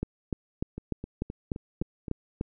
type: two click trains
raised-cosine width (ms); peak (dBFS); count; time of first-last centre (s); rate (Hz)
3; -16 / -23; 9 / 6; 0.03-2.411 / 0.78-2.082; 3.36 / 3.84
effects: none